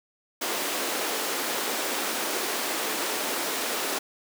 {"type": "high-pass noise", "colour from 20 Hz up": "pink", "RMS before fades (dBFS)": -29, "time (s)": [0.41, 3.99], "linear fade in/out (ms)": 10, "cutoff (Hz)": 290, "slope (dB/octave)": 24, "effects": []}